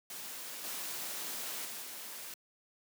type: noise with level steps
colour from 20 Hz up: white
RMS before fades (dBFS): -44 / -40 / -43 / -45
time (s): 0.1-2.34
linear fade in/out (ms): 2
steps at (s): 0.64 / 1.65 / 1.82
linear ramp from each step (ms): 2
effects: high-pass 200 Hz 12 dB/octave